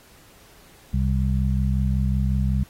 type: harmonic tone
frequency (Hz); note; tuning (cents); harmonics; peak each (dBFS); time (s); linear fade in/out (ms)
65.41; C2; 0; 1 / 2 / 3; -21 / -24 / -26; 0.93-2.64; 10
effects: pink hiss -52 dBFS RMS until 2.69 s + AAC 48 kbps